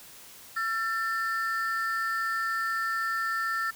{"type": "ring-modulated tone", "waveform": "triangle", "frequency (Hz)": 1568, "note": "G6", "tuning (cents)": 0, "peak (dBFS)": -22, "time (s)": [0.56, 3.71], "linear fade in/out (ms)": 10, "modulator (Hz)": 218, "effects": ["white hiss -49 dBFS RMS until 3.75 s"]}